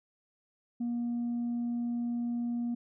sine tone, 238.2 Hz, A#3, 38 cents sharp, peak -28 dBFS, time 0.8-2.75 s, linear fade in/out 10 ms, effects tanh soft clip ceiling -28 dBFS

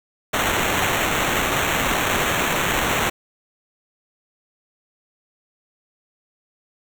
white noise with sample-and-hold, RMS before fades -21 dBFS, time 0.33-3.1 s, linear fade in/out 10 ms, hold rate 4900 Hz, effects none

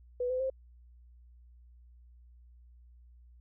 sine tone with pitch steps, 493.9 / 510.4 / 527.5 Hz, B4 / C5 / C5, 0 / -43 / +14 cents, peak -29 dBFS, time 0.2-0.5 s, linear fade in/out 5 ms, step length 100 ms, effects added 60 Hz sine -54 dBFS peak until 3.4 s

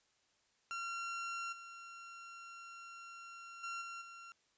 30% pulse tone with level steps, 1372 Hz, F6, 31 cents flat, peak -37 / -47 / -38 / -42 / -48 dBFS, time 0.71-4.32 s, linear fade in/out 0 ms, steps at 1.52 / 3.63 / 3.81 / 4.01 s, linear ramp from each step 10 ms, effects white hiss -75 dBFS RMS until 4.57 s + resampled to 16000 Hz

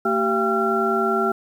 sine tone cluster, 224.6 / 386.7 / 685 / 794 / 1365 Hz, A3 / G4 / F5 / G5 / F6, +36 / -24 / -34 / +22 / -40 cents, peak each -26 / -22 / -26 / -29 / -22 dBFS, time 0.05-1.32 s, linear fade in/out 5 ms, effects 8-bit

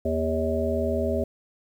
harmonic tone, 80.1 Hz, E2, 49 cents flat, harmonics 1 / 3 / 5 / 7 / 8, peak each -29 / -29 / -29 / -29 / -29 dBFS, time 0.05-1.24 s, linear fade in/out 5 ms, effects 9-bit

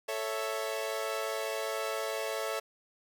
sawtooth chord, A major, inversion none, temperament equal, 440 / 554.4 / 659.3 Hz, A4 / C#5 / E5, 0 / 0 / 0 cents, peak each -33 dBFS, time 0.08-2.6 s, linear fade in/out 10 ms, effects none

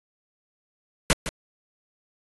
pink noise with echo, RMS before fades -18 dBFS, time 1.1-1.13 s, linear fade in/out 0 ms, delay 160 ms, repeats 1, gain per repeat -11 dB, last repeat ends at 1.29 s, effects resampled to 24000 Hz

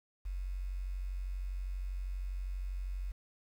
sine tone with quantisation, 46.25 Hz, F#1, in tune, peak -35 dBFS, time 0.25-3.12 s, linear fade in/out 10 ms, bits 10, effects none

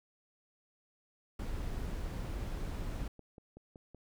brown noise, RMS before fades -38 dBFS, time 1.39-3.08 s, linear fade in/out 5 ms
click train, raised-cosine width 2 ms, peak -38 dBFS, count 9, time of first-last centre 2.44-3.947 s, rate 5.31 Hz
effects none

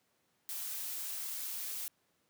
blue noise, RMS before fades -40 dBFS, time 0.49-1.88 s, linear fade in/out 0 ms, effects pink hiss -75 dBFS RMS until 2.29 s + high-pass 150 Hz 12 dB/octave

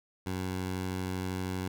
15% pulse tone, 92.7 Hz, F#2, 4 cents sharp, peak -26 dBFS, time 0.26-1.68 s, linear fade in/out 5 ms, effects none

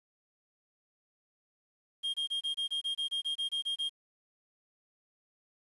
triangle tone bursts, 3225 Hz, G7, 48 cents sharp, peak -29 dBFS, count 14, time 2.03-3.895 s, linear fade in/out 20 ms, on 110 ms, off 25 ms, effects resampled to 24000 Hz + 10-bit

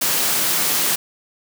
white high-pass noise, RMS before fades -19 dBFS, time 0.01-0.96 s, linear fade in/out 10 ms, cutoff 120 Hz, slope 96 dB/octave, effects none

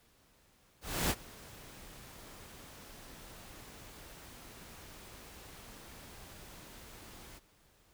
pink noise with ADSR envelope, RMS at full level -30 dBFS, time 0.81-7.4 s, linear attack 290 ms, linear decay 48 ms, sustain -22 dB, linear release 29 ms, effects pink hiss -67 dBFS RMS until 7.93 s

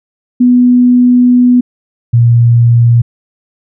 sine tone pair in turn, 246.9 / 118.22 Hz, B3 / A#2, 0 / +25 cents, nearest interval octave + minor second, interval 1275 cents, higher first, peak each -3 dBFS, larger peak neither, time 0.4-1.61 / 2.13-3.02 s, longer first, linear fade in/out 10 ms, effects none

